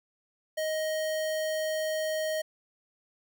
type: tone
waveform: square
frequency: 626 Hz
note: D#5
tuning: 10 cents sharp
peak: -29 dBFS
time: 0.57-2.42 s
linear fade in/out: 10 ms
effects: none